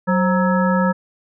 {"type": "harmonic tone with a mistuned harmonic", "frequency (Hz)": 186.7, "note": "F#3", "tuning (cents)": 16, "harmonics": [1, 3, 5, 7, 9], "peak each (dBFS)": [-16, -21, -23, -24, -26], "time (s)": [0.07, 0.93], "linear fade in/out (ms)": 20, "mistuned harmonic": 3, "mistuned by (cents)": -99, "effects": []}